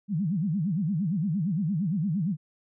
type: tone with vibrato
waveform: sine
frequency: 177.8 Hz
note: F3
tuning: 31 cents sharp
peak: -24 dBFS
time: 0.08-2.37 s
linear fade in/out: 50 ms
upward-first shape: sine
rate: 8.7 Hz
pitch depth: 300 cents each way
effects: none